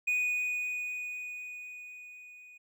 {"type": "tone with level ramp", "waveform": "triangle", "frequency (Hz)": 2476, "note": "D#7", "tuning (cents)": -9, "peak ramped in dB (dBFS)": [-24, -49], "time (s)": [0.07, 2.58], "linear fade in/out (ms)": 10, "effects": []}